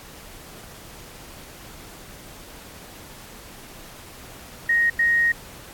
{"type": "tone bursts at uneven times", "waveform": "sine", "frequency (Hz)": 1871, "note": "A#6", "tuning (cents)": 6, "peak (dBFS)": -16, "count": 2, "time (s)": [[4.69, 4.9], [4.99, 5.32]], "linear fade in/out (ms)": 5, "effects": ["pink hiss -43 dBFS RMS until 5.73 s", "AAC 64 kbps"]}